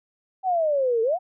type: exponential two-way sweep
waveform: sine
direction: down then up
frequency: 775 to 440 to 775 Hz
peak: -19 dBFS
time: 0.43-1.19 s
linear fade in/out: 50 ms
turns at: 1.02 s
effects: none